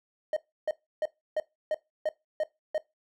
triangle tone bursts, 618 Hz, D#5, 12 cents flat, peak -23 dBFS, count 8, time 0.33-2.78 s, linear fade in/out 2 ms, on 35 ms, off 310 ms, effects noise-tail reverb RT60 0.2 s tail -19 dB re dry

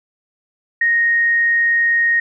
sine tone, 1864.7 Hz, A#6, in tune, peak -12 dBFS, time 0.81-2.2 s, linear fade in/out 5 ms, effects none

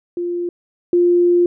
sine tone pair in turn, 349.2 / 350.5 Hz, F4 / F4, 0 / +6 cents, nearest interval unison, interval 6 cents, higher second, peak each -19 / -10 dBFS, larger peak second, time 0.17-0.49 / 0.93-1.46 s, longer second, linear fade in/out 2 ms, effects none

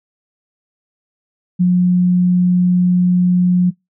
sine tone, 179.5 Hz, F3, 48 cents sharp, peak -9 dBFS, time 1.59-3.71 s, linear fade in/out 20 ms, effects noise-tail reverb RT60 0.2 s tail -25 dB re dry

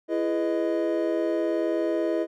triangle chord, E major seventh, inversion none, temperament equal with one note detuned, 334.8 / 415.3 / 493.9 / 622.3 Hz, E4 / G#4 / B4 / D#5, +27 / 0 / 0 / 0 cents, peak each -24 / -29 / -30 / -26 dBFS, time 0.08-2.27 s, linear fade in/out 50 ms, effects none

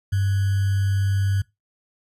sine tone with sample-and-hold, 98 Hz, G2, in tune, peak -18 dBFS, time 0.12-1.42 s, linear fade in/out 10 ms, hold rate 1575 Hz, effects noise-tail reverb RT60 0.2 s tail -21 dB re dry + resampled to 32000 Hz

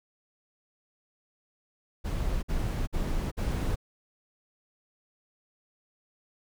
brown noise bursts, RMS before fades -29 dBFS, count 4, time 2.04-3.759 s, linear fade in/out 20 ms, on 390 ms, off 53 ms, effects none

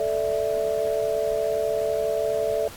sine chord, A suspended fourth, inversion none, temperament equal, 440 / 587.3 / 659.3 Hz, A4 / D5 / E5, 0 / 0 / 0 cents, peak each -26 dBFS, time 0-2.68 s, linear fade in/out 2 ms, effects pink hiss -42 dBFS RMS until 2.76 s + AAC 64 kbps

